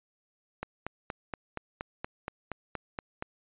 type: click train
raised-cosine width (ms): 0.5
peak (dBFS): -19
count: 12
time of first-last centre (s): 0.63-3.224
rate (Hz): 4.24
effects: resampled to 8000 Hz